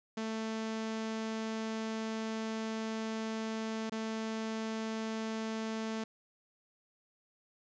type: tone with dropouts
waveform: sawtooth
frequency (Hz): 221.4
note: A3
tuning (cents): +11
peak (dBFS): -31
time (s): 0.17-6.04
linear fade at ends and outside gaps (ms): 5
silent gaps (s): 3.897-3.92
effects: resampled to 16000 Hz + 10-bit